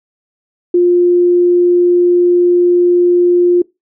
sine tone, 352.7 Hz, F4, 17 cents sharp, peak -6 dBFS, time 0.74-3.62 s, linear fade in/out 5 ms, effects noise-tail reverb RT60 0.2 s tail -22 dB re dry

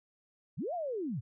sine linear two-way sweep, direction up then down, 92.5 to 732 to 92.5 Hz, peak -33 dBFS, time 0.57-1.21 s, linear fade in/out 20 ms, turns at 0.74 s, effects none

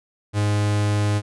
45% pulse tone, 103.83 Hz, G#2, in tune, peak -18 dBFS, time 0.33-1.22 s, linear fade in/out 50 ms, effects resampled to 24000 Hz

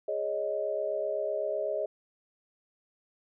sine chord, Ab suspended fourth, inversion none, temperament equal, 415.3 / 554.4 / 622.3 Hz, Ab4 / Db5 / Eb5, 0 / 0 / 0 cents, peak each -35 / -34 / -31 dBFS, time 0.08-1.86 s, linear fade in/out 5 ms, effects none

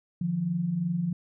sine tone pair together, 151.74 / 174.61 Hz, D#3 / F3, -43 / 0 cents, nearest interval major second, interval 243 cents, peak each -33 / -26 dBFS, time 0.21-1.13 s, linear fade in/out 5 ms, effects none

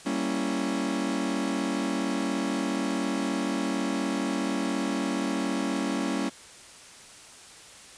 40% pulse chord, G diminished seventh, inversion none, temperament equal with one note detuned, 196 / 233.1 / 277.2 / 331.9 Hz, G3 / Bb3 / Db4 / Fb4, 0 / 0 / 0 / +12 cents, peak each -32 / -32 / -29 / -33 dBFS, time 0.05-6.3 s, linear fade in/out 20 ms, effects white hiss -48 dBFS RMS until 7.97 s + resampled to 22050 Hz

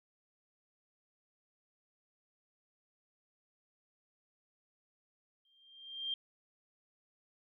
sine tone with exponential growth, 3184 Hz, G7, 26 cents sharp, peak -32 dBFS, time 5.45-6.14 s, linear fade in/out 2 ms, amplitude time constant 150 ms, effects none

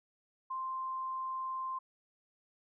sine tone, 1046.5 Hz, C6, in tune, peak -35 dBFS, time 0.5-1.79 s, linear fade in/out 10 ms, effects none

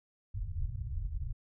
pink low-pass noise, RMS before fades -36 dBFS, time 0.34-1.33 s, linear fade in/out 10 ms, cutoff 120 Hz, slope 48 dB/octave, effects none

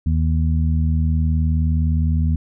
harmonic tone, 79.6 Hz, D#2, 40 cents sharp, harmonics 1 / 2 / 3, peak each -16 / -22 / -26 dBFS, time 0.06-2.36 s, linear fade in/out 5 ms, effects none

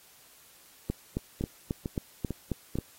two click trains, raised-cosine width 3 ms, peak -16 / -19 dBFS, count 8 / 4, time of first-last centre 0.9-2.787 / 1.41-2.755 s, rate 3.71 / 2.23 Hz, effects white hiss -57 dBFS RMS until 2.98 s + AAC 48 kbps

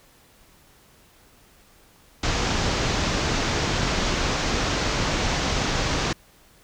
pink low-pass noise, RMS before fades -24 dBFS, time 2.23-6.13 s, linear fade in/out 5 ms, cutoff 6800 Hz, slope 48 dB/octave, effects pink hiss -55 dBFS RMS until 6.63 s

